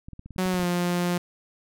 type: clicks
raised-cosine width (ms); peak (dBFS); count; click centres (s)
5; -28; 10; 0.085 / 0.133 / 0.194 / 0.26 / 0.307 / 0.362 / 0.459 / 0.542 / 0.596 / 0.631
type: tone with pitch glide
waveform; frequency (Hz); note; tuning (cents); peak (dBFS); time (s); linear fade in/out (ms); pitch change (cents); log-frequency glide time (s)
sawtooth; 185 to 176.24; F#3 to F3; 0 to +16; -19; 0.38-1.18; 5; -84; 0.49-0.66
effects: none